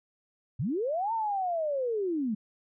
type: linear two-way sweep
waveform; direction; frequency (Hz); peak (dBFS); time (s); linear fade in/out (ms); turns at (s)
sine; up then down; 98 to 923 to 200.8; -27; 0.59-2.35; 10; 1.13
effects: none